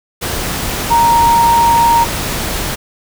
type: tone in noise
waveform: sine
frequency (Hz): 932.3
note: A#5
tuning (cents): 0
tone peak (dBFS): -7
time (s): 0.9-2.05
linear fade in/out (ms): 20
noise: pink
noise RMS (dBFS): -19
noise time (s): 0.21-2.76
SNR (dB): +9
effects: none